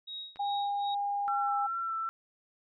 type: tone with tremolo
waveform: sine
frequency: 3788 Hz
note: A#7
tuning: 27 cents sharp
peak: -37 dBFS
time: 0.07-0.95 s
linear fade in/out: 10 ms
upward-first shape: sine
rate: 2.6 Hz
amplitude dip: 90%
type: clicks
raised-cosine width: 0.3 ms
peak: -33 / -41 dBFS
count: 2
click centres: 0.359 / 0.37 s
type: tone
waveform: sine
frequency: 810 Hz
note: G#5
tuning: 43 cents flat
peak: -29 dBFS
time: 0.39-1.67 s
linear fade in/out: 10 ms
type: tone with vibrato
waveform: sine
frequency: 1343 Hz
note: E6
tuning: 32 cents sharp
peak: -31 dBFS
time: 1.28-2.09 s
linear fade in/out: 0 ms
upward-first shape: sine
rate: 2.5 Hz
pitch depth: 19 cents each way
effects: none